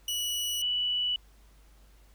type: tone pair in turn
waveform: sawtooth / sine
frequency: 2938 / 2958 Hz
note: F#7 / F#7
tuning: -13 / -1 cents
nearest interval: unison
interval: 12 cents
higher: second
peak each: -26 dBFS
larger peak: neither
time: 0.08-0.62 / 0.62-1.16 s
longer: neither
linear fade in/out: 2 ms
effects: added 50 Hz sine -55 dBFS peak until 2.14 s + pink hiss -64 dBFS RMS until 2.14 s